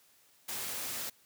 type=noise; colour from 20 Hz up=white; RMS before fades=-38 dBFS; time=0.48-1.1 s; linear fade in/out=10 ms; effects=white hiss -65 dBFS RMS until 1.25 s + high-pass 80 Hz 12 dB/octave